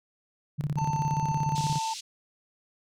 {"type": "tone with tremolo", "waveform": "sine", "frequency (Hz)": 146.8, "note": "D3", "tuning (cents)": 0, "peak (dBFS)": -24, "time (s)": [0.58, 1.79], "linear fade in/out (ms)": 20, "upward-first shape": "square", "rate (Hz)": 17, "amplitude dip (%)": 80}
{"type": "harmonic tone", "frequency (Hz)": 891, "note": "A5", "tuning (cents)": 22, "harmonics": [1, 3, 5, 7], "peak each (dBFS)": [-28, -50, -54, -47], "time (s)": [0.77, 1.94], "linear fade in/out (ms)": 10}
{"type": "band-pass noise", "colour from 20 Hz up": "pink", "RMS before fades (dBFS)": -39, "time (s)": [1.55, 2.01], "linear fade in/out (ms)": 10, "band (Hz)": [3300, 7600], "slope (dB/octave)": 24}
{"effects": []}